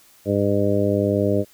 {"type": "harmonic tone", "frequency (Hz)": 101.2, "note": "G#2", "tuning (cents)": -44, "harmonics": [1, 2, 3, 4, 5, 6], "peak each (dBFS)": [-24, -24, -24, -24, -24, -24], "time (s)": [0.25, 1.45], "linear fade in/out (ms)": 50, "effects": ["white hiss -53 dBFS RMS until 1.53 s"]}